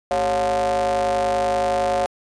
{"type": "ring-modulated tone", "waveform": "square", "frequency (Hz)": 82.41, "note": "E2", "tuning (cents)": 0, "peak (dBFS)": -16, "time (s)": [0.11, 2.06], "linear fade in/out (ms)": 0, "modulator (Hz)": 634, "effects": ["resampled to 22050 Hz"]}